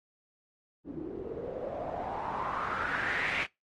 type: noise with low-pass filter sweep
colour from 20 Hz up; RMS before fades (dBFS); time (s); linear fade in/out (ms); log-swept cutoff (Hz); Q
white; -35; 0.84-3.47; 50; 290 to 2400; 5.3
effects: noise-tail reverb RT60 0.2 s tail -23 dB re dry + AAC 32 kbps